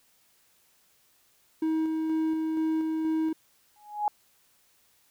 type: tone with tremolo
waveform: triangle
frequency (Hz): 317.8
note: D#4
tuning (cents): +37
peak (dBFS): -22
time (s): 1.62-3.33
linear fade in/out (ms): 5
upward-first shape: square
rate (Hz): 2.1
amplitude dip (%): 25
type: tone with exponential growth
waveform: sine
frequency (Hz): 835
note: G#5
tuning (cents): +9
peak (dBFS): -20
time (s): 3.76-4.08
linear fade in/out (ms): 1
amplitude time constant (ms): 68
effects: white hiss -65 dBFS RMS until 5.1 s